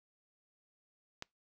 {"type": "click", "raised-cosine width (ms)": 0.2, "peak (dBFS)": -23, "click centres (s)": 1.224, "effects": ["noise-tail reverb RT60 0.2 s tail -26 dB re dry"]}